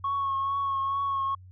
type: tone with vibrato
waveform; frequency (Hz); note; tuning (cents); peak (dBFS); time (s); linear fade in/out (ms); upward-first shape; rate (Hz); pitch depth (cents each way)
sine; 1100; C#6; -14; -24; 0.04-1.35; 5; triangle; 2.3; 28
effects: tanh soft clip ceiling -22 dBFS + added 92 Hz sine -46 dBFS peak until 1.51 s